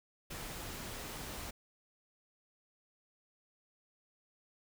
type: noise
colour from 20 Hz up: pink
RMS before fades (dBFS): -44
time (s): 0.3-1.51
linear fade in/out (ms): 10
effects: none